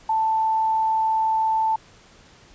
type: tone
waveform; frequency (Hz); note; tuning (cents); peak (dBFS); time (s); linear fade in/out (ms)
sine; 883; A5; +6; -18; 0.09-1.76; 5
effects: pink hiss -51 dBFS RMS until 2.54 s + resampled to 16000 Hz